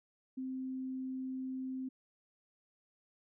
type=tone; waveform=sine; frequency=260.5 Hz; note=C4; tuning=7 cents flat; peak=-37 dBFS; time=0.37-1.89 s; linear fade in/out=10 ms; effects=none